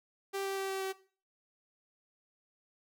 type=tone with pitch steps; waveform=sawtooth; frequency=392 / 389.7 / 387.5 / 385.3 / 383 Hz; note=G4 / G4 / G4 / G4 / G4; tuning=0 / -10 / -20 / -30 / -40 cents; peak=-30 dBFS; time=0.33-0.93 s; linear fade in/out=20 ms; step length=120 ms; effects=noise-tail reverb RT60 0.4 s tail -18 dB re dry